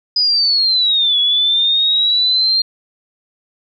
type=linear two-way sweep; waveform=sine; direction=down then up; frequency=4997 to 3365 to 4206 Hz; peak=-11 dBFS; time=0.16-2.62 s; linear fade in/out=5 ms; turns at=1.19 s; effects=none